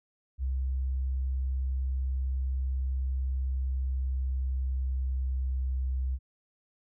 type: tone with pitch glide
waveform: sine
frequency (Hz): 65.41 to 64.81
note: C2 to C2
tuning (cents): 0 to -16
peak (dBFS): -27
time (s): 0.38-6.19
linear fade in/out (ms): 50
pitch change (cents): -16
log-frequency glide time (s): 3.3-5.73
effects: none